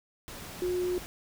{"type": "tone in noise", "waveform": "sine", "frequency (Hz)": 360, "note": "F#4", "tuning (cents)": -47, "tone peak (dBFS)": -27, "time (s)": [0.62, 0.98], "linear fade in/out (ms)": 0, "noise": "pink", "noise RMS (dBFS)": -43, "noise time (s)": [0.28, 1.06], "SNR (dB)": 13, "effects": []}